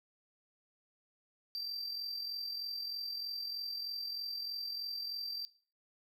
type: tone with amplitude modulation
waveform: triangle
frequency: 4692 Hz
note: D8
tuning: 2 cents flat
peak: -34 dBFS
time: 1.55-5.45 s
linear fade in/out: 0 ms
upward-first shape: sine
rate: 43.2 Hz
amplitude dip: 45%
effects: noise-tail reverb RT60 0.4 s tail -19 dB re dry